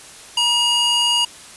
square tone with high-pass filter, 954 Hz, A#5, 40 cents sharp, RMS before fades -17 dBFS, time 0.37-1.25 s, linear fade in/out 5 ms, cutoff 2100 Hz, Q 3.6, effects white hiss -40 dBFS RMS until 1.56 s + resampled to 24000 Hz

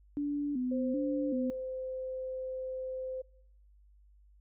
sine tone with vibrato, 270 Hz, C#4, 45 cents flat, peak -30 dBFS, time 0.17-1.5 s, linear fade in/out 0 ms, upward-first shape square, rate 1.3 Hz, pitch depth 120 cents each way
sine tone with pitch glide, 522 to 517.8 Hz, C5 to C5, -4 to -18 cents, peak -35 dBFS, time 0.71-3.22 s, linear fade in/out 10 ms, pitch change -14 cents, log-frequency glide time 0.88-1.65 s
effects noise-tail reverb RT60 0.8 s tail -25 dB re dry + added 50 Hz sine -58 dBFS peak until 4.4 s

